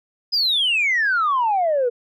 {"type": "exponential sweep", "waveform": "sine", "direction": "down", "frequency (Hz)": [5070, 466.2], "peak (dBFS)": -15, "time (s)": [0.32, 1.9], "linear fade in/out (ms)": 20, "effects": ["tanh soft clip ceiling -13 dBFS"]}